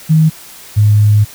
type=tone pair in turn; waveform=sine; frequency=157.8 / 104.91 Hz; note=D#3 / G#2; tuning=+25 / +18 cents; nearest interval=perfect fifth; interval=707 cents; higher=first; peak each=-5 dBFS; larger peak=neither; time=0.09-0.3 / 0.76-1.25 s; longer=second; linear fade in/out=20 ms; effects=white hiss -35 dBFS RMS until 1.34 s